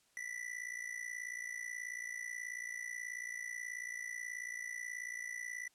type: tone with amplitude modulation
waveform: square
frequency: 1975.5 Hz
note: B6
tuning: in tune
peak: -38 dBFS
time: 0.17-5.68 s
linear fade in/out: 0 ms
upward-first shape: sine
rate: 58.4 Hz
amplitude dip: 85%
effects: white hiss -72 dBFS RMS until 5.74 s + low-pass 10000 Hz 12 dB/octave